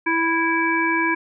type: harmonic tone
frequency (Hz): 329.6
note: E4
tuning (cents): 0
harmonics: 1 / 3 / 5 / 7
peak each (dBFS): -23 / -23 / -23 / -23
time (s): 0.06-1.15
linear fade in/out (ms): 10
effects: none